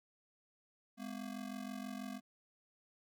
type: ring-modulated tone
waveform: square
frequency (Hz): 230.3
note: A#3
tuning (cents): -21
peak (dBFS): -40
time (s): 0.97-2.21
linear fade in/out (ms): 50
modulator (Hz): 23.1
effects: none